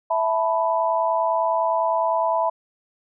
sine chord, E suspended fourth, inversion none, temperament just, 659.3 / 879 / 988.9 Hz, E5 / A5 / B5, 0 / -2 / +2 cents, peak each -22 / -25 / -22 dBFS, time 0.1-2.5 s, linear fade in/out 10 ms, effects none

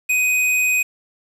square tone, 2502 Hz, D#7, 9 cents sharp, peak -16 dBFS, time 0.09-0.83 s, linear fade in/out 10 ms, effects resampled to 32000 Hz + 7-bit

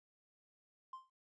triangle tone with exponential decay, 1046.5 Hz, C6, in tune, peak -39 dBFS, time 0.93-1.1 s, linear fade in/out 5 ms, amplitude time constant 36 ms, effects tanh soft clip ceiling -41 dBFS + resampled to 22050 Hz

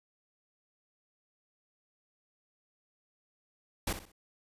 pink noise with echo, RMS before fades -32 dBFS, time 3.87-3.93 s, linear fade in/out 5 ms, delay 63 ms, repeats 3, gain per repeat -10 dB, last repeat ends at 4.119 s, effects resampled to 32000 Hz

